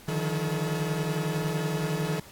40% pulse tone cluster, 147.2 / 158 / 178.3 / 429.8 Hz, D3 / D#3 / F3 / A4, +4 / +27 / +36 / -41 cents, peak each -35 / -28 / -34 / -33 dBFS, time 0.08-2.2 s, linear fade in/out 5 ms, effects pink hiss -50 dBFS RMS until 2.31 s + AAC 64 kbps

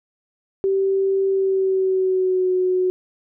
sine tone with pitch glide, 387.8 to 367.9 Hz, G4 to F#4, -19 to -10 cents, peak -16 dBFS, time 0.64-2.9 s, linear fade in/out 0 ms, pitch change -91 cents, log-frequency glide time 1.28-2.52 s, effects none

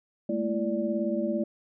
sine tone cluster, 210.3 / 228.1 / 336.4 / 584 Hz, G#3 / A#3 / E4 / D5, +22 / -37 / +35 / -10 cents, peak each -31 dBFS, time 0.29-1.44 s, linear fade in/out 5 ms, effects none

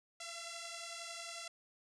5% pulse beating tone pair, 673 / 684 Hz, E5 / F5, +36 / -36 cents, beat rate 11 Hz, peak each -35 / -37 dBFS, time 0.2-1.48 s, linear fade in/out 5 ms, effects resampled to 22050 Hz

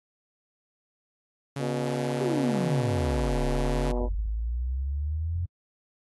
sawtooth tone, 139.3 Hz, C#3, 9 cents sharp, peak -26 dBFS, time 1.56-3.92 s, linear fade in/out 5 ms
harmonic tone, 121.9 Hz, B2, 22 cents flat, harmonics 2 / 3 / 4 / 5 / 6 / 7 / 8, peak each -33 / -34 / -35 / -35 / -44 / -43 / -43 dBFS, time 1.58-4.09 s, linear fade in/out 50 ms
sine exponential two-way sweep, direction down then up, 415.3 to 36.71 to 88.9 Hz, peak -26 dBFS, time 2.2-5.46 s, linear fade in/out 10 ms, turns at 3.44 s
effects AAC 32 kbps

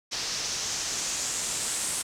white noise with low-pass filter sweep, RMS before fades -31 dBFS, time 0.11-2.03 s, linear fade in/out 20 ms, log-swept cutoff 5300 to 8700 Hz, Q 2.8, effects none

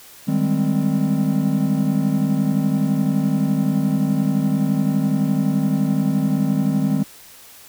triangle chord, Ab major seventh, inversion second, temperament equal, 155.56 / 196 / 207.7 / 261.6 Hz, Eb3 / G3 / Ab3 / C4, 0 / 0 / 0 / 0 cents, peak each -20 dBFS, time 0.27-7.04 s, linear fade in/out 20 ms, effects white hiss -44 dBFS RMS until 7.68 s

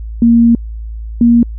sine tone pair in turn, 233.1 / 235.7 Hz, A#3 / A#3, 0 / +19 cents, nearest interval unison, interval 19 cents, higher second, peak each -4 dBFS, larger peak neither, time 0.22-0.55 / 1.21-1.43 s, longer first, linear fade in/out 2 ms, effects added 55 Hz sine -21 dBFS peak until 1.58 s

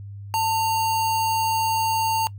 sine tone with sample-and-hold, 894 Hz, A5, 27 cents sharp, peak -19 dBFS, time 0.34-2.27 s, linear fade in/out 0 ms, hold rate 3675 Hz, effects noise-tail reverb RT60 0.1 s tail -21 dB re dry + added 100 Hz sine -34 dBFS peak until 2.38 s

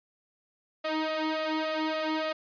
sawtooth tone with flanger, 313.5 Hz, D#4, 13 cents sharp, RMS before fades -30 dBFS, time 0.84-2.33 s, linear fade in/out 10 ms, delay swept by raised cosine 1.5 to 2.27 ms, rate 3.5 Hz, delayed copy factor +0.8, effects resampled to 11025 Hz

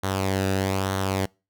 sawtooth tone with flanger, 96 Hz, G2, 36 cents flat, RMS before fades -25 dBFS, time 0.03-1.26 s, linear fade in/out 10 ms, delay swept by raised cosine 0.4 to 0.94 ms, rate 1.1 Hz, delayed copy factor -0.55, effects noise-tail reverb RT60 0.3 s tail -26 dB re dry

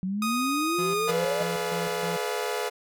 sine exponential sweep, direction up, 182.1 to 621 Hz, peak -26 dBFS, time 0.03-1.43 s, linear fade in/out 0 ms
sawtooth tone with pitch glide, 1244.5 to 1228.8 Hz, D#6 to D#6, 0 to -22 cents, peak -23 dBFS, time 0.22-1.11 s, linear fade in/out 2 ms, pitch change -22 cents, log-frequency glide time 0.82-0.98 s
45% pulse tone with tremolo, 170.9 Hz, F3, 37 cents flat, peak -32 dBFS, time 0.78-2.17 s, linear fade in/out 10 ms, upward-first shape square, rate 3.2 Hz, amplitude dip 65%
sawtooth chord, G# diminished seventh, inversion none, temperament equal with one note detuned, 426 / 493.9 / 587.3 / 698.5 Hz, G#4 / B4 / D5 / F5, +44 / 0 / 0 / 0 cents, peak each -27 / -28 / -33 / -31 dBFS, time 1.07-2.7 s, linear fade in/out 20 ms
effects none

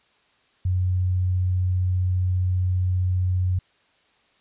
sine tone, 91.5 Hz, F#2, 19 cents flat, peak -19 dBFS, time 0.65-3.59 s, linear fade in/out 5 ms, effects white hiss -62 dBFS RMS until 4.4 s + resampled to 8000 Hz

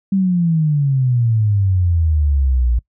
sine exponential sweep, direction down, 197.3 to 57.3 Hz, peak -12 dBFS, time 0.12-2.79 s, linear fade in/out 5 ms, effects noise-tail reverb RT60 0.1 s tail -23 dB re dry

